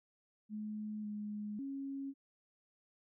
sine tone with pitch steps, 212.7 / 209.1 / 274.2 Hz, G#3 / G#3 / C#4, +42 / +12 / -19 cents, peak -39 dBFS, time 0.49-2.14 s, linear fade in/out 50 ms, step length 550 ms, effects none

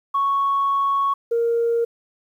sine tone pair in turn, 1108.7 / 466.2 Hz, C#6 / A#4, 0 / 0 cents, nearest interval octave + minor third, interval 1500 cents, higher first, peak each -16 dBFS, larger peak neither, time 0.14-1.14 / 1.31-1.85 s, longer first, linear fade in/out 10 ms, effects tanh soft clip ceiling -13 dBFS + 9-bit

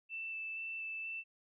sine tone with vibrato, 2652 Hz, E7, 10 cents sharp, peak -39 dBFS, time 0.09-1.24 s, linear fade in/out 50 ms, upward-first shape square, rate 2.1 Hz, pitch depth 8 cents each way, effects none

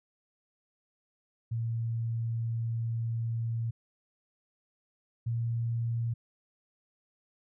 sine tone pair in turn, 115 / 116.47 Hz, A#2 / A#2, -23 / -1 cents, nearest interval unison, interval 22 cents, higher second, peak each -29 / -28 dBFS, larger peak second, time 1.51-3.71 / 5.26-6.14 s, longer first, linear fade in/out 10 ms, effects none

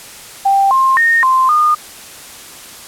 sine tone with pitch steps, 787 / 1059 / 1842 / 1043 / 1220 Hz, G5 / C6 / A#6 / C6 / D#6, +7 / +21 / -21 / -6 / -34 cents, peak -8 dBFS, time 0.45-1.75 s, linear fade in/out 10 ms, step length 260 ms, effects white hiss -34 dBFS RMS until 2.87 s + low-pass 12000 Hz 12 dB/octave

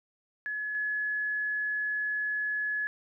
sine tone pair in turn, 1700 / 1700 Hz, G#6 / G#6, +40 / +40 cents, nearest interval unison, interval 0 cents, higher neither, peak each -31 / -28 dBFS, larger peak second, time 0.46-0.75 / 0.75-2.87 s, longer second, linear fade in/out 0 ms, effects none

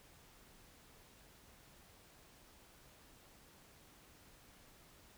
silence, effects pink hiss -63 dBFS RMS until 5.17 s

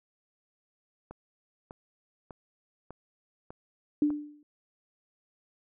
click train, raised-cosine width 1 ms, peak -29 dBFS, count 6, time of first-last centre 1.11-4.104 s, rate 1.67 Hz
sine tone with exponential decay, 295.9 Hz, D4, 13 cents sharp, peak -19 dBFS, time 4.02-4.43 s, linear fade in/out 2 ms, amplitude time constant 88 ms
effects none

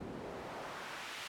pink noise with band-pass filter sweep, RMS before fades -45 dBFS, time 0-1.28 s, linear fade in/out 10 ms, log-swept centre 280 to 2700 Hz, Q 0.82, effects none

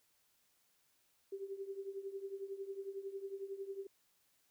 sine tone with tremolo, 392 Hz, G4, in tune, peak -38 dBFS, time 1.32-3.87 s, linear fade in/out 5 ms, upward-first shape triangle, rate 11 Hz, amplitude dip 85%, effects white hiss -75 dBFS RMS until 4.5 s

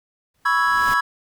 pink noise with exponential growth, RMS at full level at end -29 dBFS, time 0.34-0.94 s, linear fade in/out 5 ms, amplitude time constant 130 ms
triangle chord, C# minor seventh, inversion third, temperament equal, 987.8 / 1108.7 / 1318.5 / 1661.2 Hz, B5 / C#6 / E6 / G#6, 0 / 0 / 0 / 0 cents, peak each -21 / -21 / -20 / -18 dBFS, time 0.45-1.01 s, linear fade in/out 10 ms
effects none

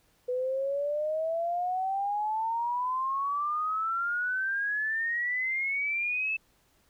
sine exponential sweep, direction up, 493.9 to 2637 Hz, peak -27 dBFS, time 0.28-6.37 s, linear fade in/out 10 ms, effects pink hiss -67 dBFS RMS until 6.89 s

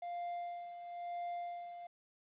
triangle tone with tremolo, 698.5 Hz, F5, in tune, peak -36 dBFS, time 0.02-1.87 s, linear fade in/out 5 ms, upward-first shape sine, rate 1 Hz, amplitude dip 60%, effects resampled to 8000 Hz + 12-bit

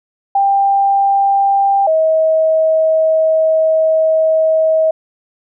sine tone pair in turn, 792 / 637.2 Hz, G5 / D#5, +18 / +41 cents, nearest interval major third, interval 377 cents, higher first, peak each -9 dBFS, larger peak neither, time 0.35-1.87 / 1.87-4.91 s, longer second, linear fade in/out 5 ms, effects none

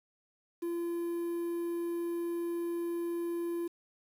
triangle tone with quantisation, 341.8 Hz, F4, 37 cents flat, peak -30 dBFS, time 0.62-3.68 s, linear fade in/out 10 ms, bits 9, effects none

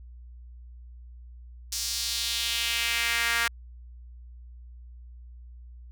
sawtooth tone with high-pass filter sweep, 233.1 Hz, A#3, in tune, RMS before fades -28 dBFS, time 1.72-3.48 s, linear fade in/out 5 ms, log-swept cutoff 5600 to 1600 Hz, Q 2, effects added 60 Hz sine -43 dBFS peak until 5.91 s

